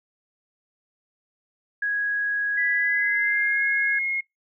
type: tone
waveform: sine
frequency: 1659 Hz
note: G#6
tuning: 2 cents flat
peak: -22 dBFS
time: 1.82-3.99 s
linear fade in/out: 5 ms
type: tone with pitch glide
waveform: sine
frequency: 1975.5 to 2154 Hz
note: B6 to C7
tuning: 0 to +50 cents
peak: -23 dBFS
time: 2.57-4.21 s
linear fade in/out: 10 ms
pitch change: +150 cents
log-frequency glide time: 2.74-3.63 s
effects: noise-tail reverb RT60 0.2 s tail -26 dB re dry